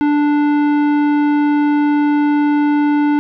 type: tone with tanh clipping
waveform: triangle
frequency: 293.7 Hz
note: D4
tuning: in tune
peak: -13 dBFS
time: 0.01-3.19 s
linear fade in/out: 0 ms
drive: 18 dB
effects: none